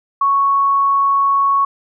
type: tone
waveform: sine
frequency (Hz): 1108.7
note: C#6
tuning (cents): 0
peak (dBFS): -11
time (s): 0.21-1.65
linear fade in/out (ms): 5
effects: none